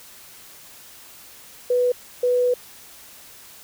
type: tone bursts at uneven times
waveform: sine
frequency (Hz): 493.9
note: B4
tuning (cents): 0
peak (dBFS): -16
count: 2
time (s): 1.7-1.92 / 2.23-2.54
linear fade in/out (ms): 5
effects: white hiss -45 dBFS RMS until 3.63 s